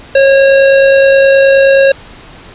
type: tone with amplitude modulation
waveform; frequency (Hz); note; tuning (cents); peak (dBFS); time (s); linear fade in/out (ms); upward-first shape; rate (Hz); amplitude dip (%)
square; 545; C#5; -29; -3; 0.15-1.92; 5; sine; 49.5; 25
effects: pink hiss -34 dBFS RMS until 2.54 s + resampled to 8000 Hz